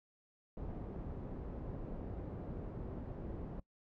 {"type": "low-pass noise", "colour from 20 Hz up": "pink", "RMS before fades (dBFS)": -44, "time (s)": [0.57, 3.6], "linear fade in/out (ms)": 5, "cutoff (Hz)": 510, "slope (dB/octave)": 12, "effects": ["noise-tail reverb RT60 0.1 s tail -22 dB re dry"]}